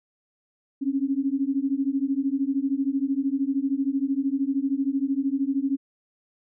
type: beating tone pair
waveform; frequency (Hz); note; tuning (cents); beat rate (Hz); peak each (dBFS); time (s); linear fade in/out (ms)
sine; 267.3 / 280.3; C4 / C#4; +37 / +19; 13; -25; 0.81-5.77; 20
effects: none